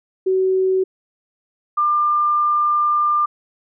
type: tone pair in turn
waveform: sine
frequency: 376.8 / 1196.3 Hz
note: F#4 / D6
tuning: +32 / +32 cents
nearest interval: octave + minor sixth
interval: 2000 cents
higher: second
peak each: -14 dBFS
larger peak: neither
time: 0.26-0.84 / 1.77-3.26 s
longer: second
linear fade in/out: 10 ms
effects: none